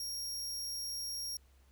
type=tone; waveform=sawtooth; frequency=5588 Hz; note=F8; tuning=in tune; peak=-35 dBFS; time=0-1.37 s; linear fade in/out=2 ms; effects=added 66 Hz sine -61 dBFS peak until 1.71 s + pink hiss -71 dBFS RMS until 1.71 s